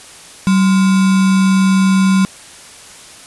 sine tone with sample-and-hold, 190.4 Hz, F#3, 50 cents sharp, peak -8 dBFS, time 0.47-2.25 s, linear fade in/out 0 ms, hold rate 1225 Hz, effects white hiss -37 dBFS RMS until 3.26 s + resampled to 24000 Hz

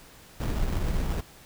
brown noise with sample-and-hold, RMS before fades -27 dBFS, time 0.4-1.21 s, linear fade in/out 5 ms, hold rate 2100 Hz, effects pink hiss -51 dBFS RMS until 1.45 s

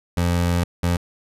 25% pulse tone bursts at uneven times, 87 Hz, F2, 6 cents flat, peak -14 dBFS, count 2, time 0.17-0.64 / 0.83-0.97 s, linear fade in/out 5 ms, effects resampled to 32000 Hz

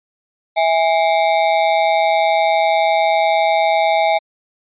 square ring-modulated tone, 737 Hz, F#5, 7 cents flat, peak -10 dBFS, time 0.56-4.19 s, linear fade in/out 20 ms, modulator 84.1 Hz, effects resampled to 8000 Hz

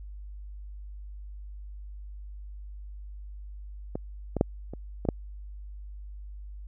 clicks, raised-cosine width 2 ms, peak -17 / -15 / -7 / -24 / -18 / -9 dBFS, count 6, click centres 3.955 / 4.367 / 4.411 / 4.736 / 5.052 / 5.088 s, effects added 50 Hz sine -39 dBFS peak until 6.67 s

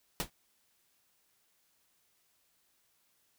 pink noise with exponential decay, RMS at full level -28 dBFS, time 0.2-0.3 s, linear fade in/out 0 ms, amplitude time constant 21 ms, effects white hiss -73 dBFS RMS until 3.38 s

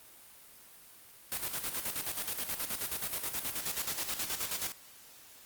white noise with tremolo, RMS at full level -34 dBFS, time 1.32-4.72 s, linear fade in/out 0 ms, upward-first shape square, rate 9.4 Hz, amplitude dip 60%, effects white hiss -55 dBFS RMS until 5.45 s + Opus 32 kbps

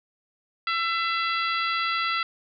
harmonic tone, 671 Hz, E5, 31 cents sharp, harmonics 2 / 3 / 4 / 5 / 6 / 7, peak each -26 / -30 / -32 / -34 / -36 / -37 dBFS, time 0.67-2.23 s, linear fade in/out 2 ms, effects none

